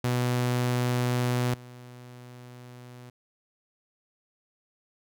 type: tone with level steps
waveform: sawtooth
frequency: 123.47 Hz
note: B2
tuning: in tune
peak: -20 / -40 dBFS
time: 0.04-3.1 s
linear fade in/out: 5 ms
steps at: 1.54 s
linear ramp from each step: 2 ms
effects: none